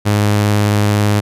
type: tone with vibrato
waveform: sawtooth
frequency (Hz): 103.83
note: G#2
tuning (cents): 0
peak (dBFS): -7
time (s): 0.05-1.21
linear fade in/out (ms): 20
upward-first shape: sine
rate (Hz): 18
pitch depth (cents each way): 15
effects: resampled to 32000 Hz